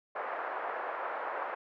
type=band-pass noise; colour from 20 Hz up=pink; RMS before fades=-37 dBFS; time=0.15-1.55 s; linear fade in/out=10 ms; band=540 to 1600 Hz; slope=24 dB/octave; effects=none